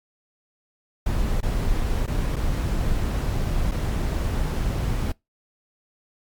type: noise with dropouts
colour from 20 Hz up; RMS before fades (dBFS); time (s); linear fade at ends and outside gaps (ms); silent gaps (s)
brown; -23; 1.06-5.12; 5; 1.406-1.429 / 2.064-2.076 / 2.36-2.364 / 3.713-3.717
effects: noise-tail reverb RT60 0.2 s tail -25 dB re dry + MP3 96 kbps